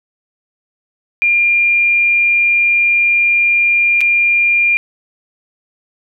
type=tone with dropouts; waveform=sine; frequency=2400 Hz; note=D7; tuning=37 cents sharp; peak=-9 dBFS; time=1.22-4.77 s; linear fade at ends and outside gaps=0 ms; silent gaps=4.007-4.013 s; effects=none